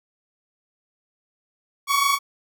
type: tone pair together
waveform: sawtooth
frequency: 1108.7 / 1134.6 Hz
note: C#6 / C#6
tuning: 0 / +40 cents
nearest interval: unison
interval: 40 cents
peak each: -17 dBFS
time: 1.87-2.19 s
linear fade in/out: 50 ms
effects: none